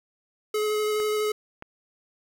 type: tone with vibrato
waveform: square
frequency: 425.2 Hz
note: G#4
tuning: 41 cents sharp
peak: -24 dBFS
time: 0.54-1.32 s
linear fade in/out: 5 ms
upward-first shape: square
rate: 12 Hz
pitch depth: 8 cents each way
type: clicks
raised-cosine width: 0.5 ms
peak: -24 dBFS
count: 2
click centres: 1.001 / 1.624 s
effects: 9-bit